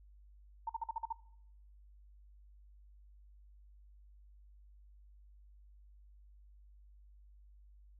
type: tone bursts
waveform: sine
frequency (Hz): 908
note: A#5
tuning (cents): -46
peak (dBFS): -34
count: 7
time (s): 0.67-1.127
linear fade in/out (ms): 5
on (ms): 25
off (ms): 47
effects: noise-tail reverb RT60 0.8 s tail -21 dB re dry + added 50 Hz sine -57 dBFS peak until 7.99 s